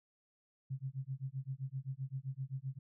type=tone with tremolo; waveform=sine; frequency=133.4 Hz; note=C3; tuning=34 cents sharp; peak=-35 dBFS; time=0.7-2.79 s; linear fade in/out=10 ms; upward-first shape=sine; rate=7.7 Hz; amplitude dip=100%; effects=none